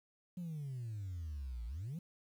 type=exponential two-way sweep; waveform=sine; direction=down then up; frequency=182.6 to 55 to 182.6 Hz; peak=-38 dBFS; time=0.37-1.99 s; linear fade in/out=5 ms; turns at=1.66 s; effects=tanh soft clip ceiling -38 dBFS + 11-bit